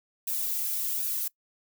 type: noise with flanger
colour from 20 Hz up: violet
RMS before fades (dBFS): -30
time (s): 0.27-1.28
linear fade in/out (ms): 5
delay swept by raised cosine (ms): 0.93 to 2.83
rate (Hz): 1.3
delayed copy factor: -0.7
effects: noise-tail reverb RT60 0.1 s tail -22 dB re dry